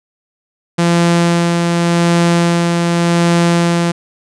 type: tone with tremolo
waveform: sawtooth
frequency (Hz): 171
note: F3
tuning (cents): -36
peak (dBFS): -5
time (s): 0.78-3.92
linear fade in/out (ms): 10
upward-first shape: sine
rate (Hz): 0.87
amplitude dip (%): 30
effects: resampled to 22050 Hz